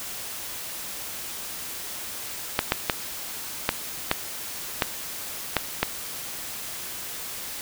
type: clicks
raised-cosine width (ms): 0.3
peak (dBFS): -3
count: 8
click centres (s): 2.591 / 2.721 / 2.898 / 3.691 / 4.114 / 4.822 / 5.567 / 5.83
effects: white hiss -35 dBFS RMS until 7.61 s